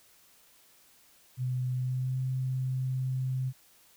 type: tone with pitch glide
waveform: sine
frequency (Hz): 126.8 to 129.84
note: B2 to C3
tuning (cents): +46 to -13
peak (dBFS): -28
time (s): 1.37-3.53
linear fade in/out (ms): 50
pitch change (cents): +41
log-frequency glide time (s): 1.78-2.18
effects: white hiss -61 dBFS RMS until 3.96 s